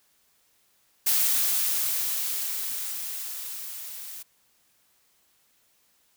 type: noise with level ramp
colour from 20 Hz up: blue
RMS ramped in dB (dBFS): -22 to -40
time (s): 1.06-4.23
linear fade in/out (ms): 10
effects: white hiss -66 dBFS RMS until 6.16 s